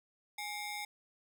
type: ring-modulated tone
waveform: sawtooth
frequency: 1480 Hz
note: F#6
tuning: in tune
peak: -32 dBFS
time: 0.38-0.85 s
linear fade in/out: 5 ms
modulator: 650 Hz
effects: none